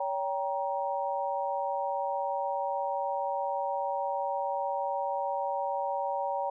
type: chord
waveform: sine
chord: G diminished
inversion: second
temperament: just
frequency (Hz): 564.5 / 784 / 940.8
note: Db5 / G5 / Bb5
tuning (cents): +31 / 0 / +16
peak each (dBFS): -33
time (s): 0-6.5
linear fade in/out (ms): 5
effects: none